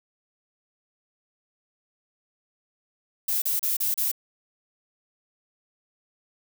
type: noise bursts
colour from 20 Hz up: violet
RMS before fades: -25 dBFS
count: 5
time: 3.28-4.116 s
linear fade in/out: 5 ms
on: 140 ms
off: 34 ms
effects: none